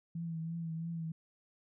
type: tone with vibrato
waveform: sine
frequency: 164.81 Hz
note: E3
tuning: in tune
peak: -36 dBFS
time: 0.15-1.12 s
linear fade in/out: 5 ms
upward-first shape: triangle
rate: 3 Hz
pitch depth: 44 cents each way
effects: none